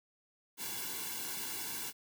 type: noise with comb filter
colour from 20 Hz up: white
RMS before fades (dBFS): -40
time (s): 0.57-1.93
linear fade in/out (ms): 50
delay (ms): 1.6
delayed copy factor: -1
effects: none